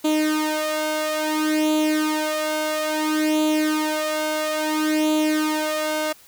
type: tone with flanger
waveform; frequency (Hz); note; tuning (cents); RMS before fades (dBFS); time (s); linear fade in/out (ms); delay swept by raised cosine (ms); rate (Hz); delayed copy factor
sawtooth; 308.2; D#4; -16; -22; 0.04-6.13; 10; 0.28 to 1.88; 0.59; +0.75
effects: white hiss -50 dBFS RMS until 6.27 s